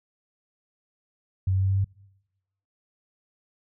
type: tone with pitch steps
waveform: sine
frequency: 94.4 / 95.22 / 96.05 / 96.89 / 97.73 Hz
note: F#2 / G2 / G2 / G2 / G2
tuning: +35 / -50 / -35 / -20 / -5 cents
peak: -20 dBFS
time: 1.47-1.845 s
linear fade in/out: 5 ms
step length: 75 ms
effects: noise-tail reverb RT60 1.0 s tail -26 dB re dry